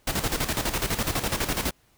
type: noise with tremolo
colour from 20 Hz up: pink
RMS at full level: -25 dBFS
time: 0.07-1.71 s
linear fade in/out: 5 ms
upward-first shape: square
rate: 12 Hz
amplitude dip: 65%
effects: pink hiss -63 dBFS RMS until 1.97 s